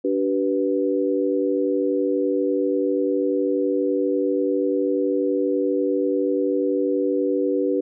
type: tone cluster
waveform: sine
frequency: 289.7 / 381.8 / 490.3 Hz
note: D4 / G4 / B4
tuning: -24 / -46 / -13 cents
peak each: -23 dBFS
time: 0.04-7.81 s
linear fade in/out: 10 ms
effects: none